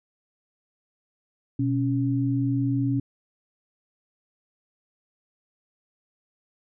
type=tone pair together; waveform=sine; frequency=123.43 / 277.1 Hz; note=B2 / C#4; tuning=-1 / -1 cents; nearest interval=octave + major second; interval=1400 cents; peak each=-24 dBFS; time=1.59-3 s; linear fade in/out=5 ms; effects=none